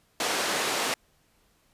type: band-pass noise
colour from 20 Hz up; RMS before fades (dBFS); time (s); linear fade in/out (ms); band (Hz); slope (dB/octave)
pink; -28; 0.2-0.94; 2; 410 to 8700; 12
effects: pink hiss -66 dBFS RMS until 1.73 s + resampled to 32000 Hz